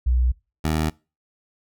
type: tone pair in turn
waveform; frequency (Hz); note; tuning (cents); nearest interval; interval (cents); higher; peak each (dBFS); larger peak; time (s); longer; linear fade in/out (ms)
sine / 15% pulse; 61.74 / 78.28; B1 / D#2; 0 / +11; major third; 411; second; -16 / -14; second; 0.06-0.32 / 0.64-0.9; neither; 10
effects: noise-tail reverb RT60 0.3 s tail -23 dB re dry